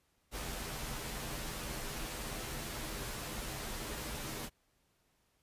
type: noise with comb filter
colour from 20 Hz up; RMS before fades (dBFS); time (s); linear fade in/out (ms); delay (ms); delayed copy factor
pink; -41; 0.31-4.5; 50; 11; -0.65
effects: pink hiss -75 dBFS RMS until 5.42 s + resampled to 32000 Hz